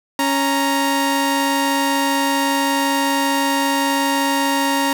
sawtooth tone pair together, 277.2 / 932.4 Hz, C#4 / A#5, 0 / 0 cents, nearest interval octave + major sixth, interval 2100 cents, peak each -15 / -15 dBFS, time 0.19-4.93 s, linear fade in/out 2 ms, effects 8-bit

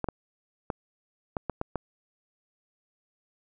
clicks, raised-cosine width 1 ms, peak -15 dBFS, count 7, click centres 0.043 / 0.087 / 0.702 / 1.368 / 1.497 / 1.614 / 1.757 s, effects none

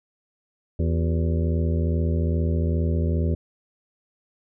harmonic tone with a mistuned harmonic, 82.41 Hz, E2, in tune, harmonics 1 / 2 / 3 / 4 / 5 / 6 / 7, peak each -21 / -27 / -31 / -33 / -35 / -37 / -38 dBFS, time 0.79-3.35 s, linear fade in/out 5 ms, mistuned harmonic 4, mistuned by +140 cents, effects none

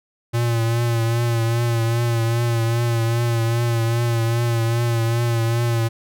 square tone with vibrato, 116.54 Hz, A#2, in tune, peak -18 dBFS, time 0.33-5.89 s, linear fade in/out 20 ms, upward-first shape triangle, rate 2.5 Hz, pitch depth 45 cents each way, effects none

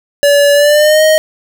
square tone with pitch glide, 573 to 624.9 Hz, D5 to D#5, -43 to +7 cents, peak -6 dBFS, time 0.23-1.18 s, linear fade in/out 0 ms, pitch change +150 cents, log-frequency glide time 0.53-1.03 s, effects none

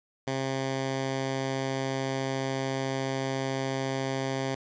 10% pulse tone, 133.9 Hz, C3, 40 cents sharp, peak -20 dBFS, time 0.27-4.55 s, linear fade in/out 5 ms, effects resampled to 16000 Hz + 10-bit

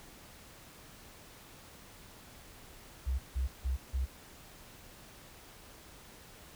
sine tone bursts, 64.8 Hz, C2, 16 cents flat, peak -29 dBFS, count 4, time 3.06-4.06 s, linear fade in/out 20 ms, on 130 ms, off 160 ms, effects pink hiss -54 dBFS RMS until 6.55 s

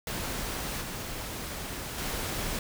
pink noise with level steps, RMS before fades -34 / -37 / -33 dBFS, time 0.07-2.59 s, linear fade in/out 2 ms, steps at 0.81 / 1.98 s, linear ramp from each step 2 ms, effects none

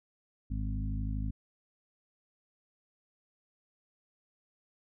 harmonic tone with a mistuned harmonic, 52.4 Hz, G#1, 16 cents sharp, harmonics 1 / 2 / 3 / 4 / 5, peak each -33 / -37 / -44 / -42 / -43 dBFS, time 0.5-1.31 s, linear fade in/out 10 ms, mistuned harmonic 3, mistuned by -16 cents, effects none

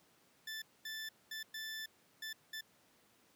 20% pulse tone bursts at uneven times, 1760 Hz, A6, in tune, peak -37 dBFS, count 6, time 0.47-0.62 / 0.85-1.09 / 1.31-1.43 / 1.54-1.86 / 2.22-2.33 / 2.53-2.61 s, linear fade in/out 5 ms, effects pink hiss -69 dBFS RMS until 3.35 s + high-pass 150 Hz 12 dB/octave

